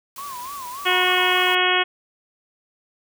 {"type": "noise", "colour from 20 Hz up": "white", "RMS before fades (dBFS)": -39, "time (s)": [0.16, 1.55], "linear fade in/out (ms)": 2}
{"type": "tone with vibrato", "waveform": "sine", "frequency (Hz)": 1058, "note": "C6", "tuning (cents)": 19, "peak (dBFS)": -31, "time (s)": [0.18, 1.53], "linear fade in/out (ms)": 2, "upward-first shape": "sine", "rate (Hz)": 3.5, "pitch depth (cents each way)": 150}
{"type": "harmonic tone", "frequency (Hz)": 364.8, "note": "F#4", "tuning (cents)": -24, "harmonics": [1, 2, 3, 4, 5, 6, 7, 8, 9], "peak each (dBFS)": [-25, -25, -25, -25, -25, -25, -25, -25, -25], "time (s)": [0.85, 1.84], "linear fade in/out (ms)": 20}
{"effects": []}